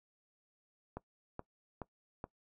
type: click train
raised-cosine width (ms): 1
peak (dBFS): -27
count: 4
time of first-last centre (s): 0.97-2.241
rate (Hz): 2.36
effects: noise-tail reverb RT60 0.1 s tail -20 dB re dry